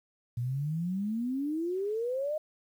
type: exponential sweep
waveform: sine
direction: up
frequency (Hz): 116.6 to 628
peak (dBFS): -29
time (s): 0.37-2.38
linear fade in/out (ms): 5
effects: 10-bit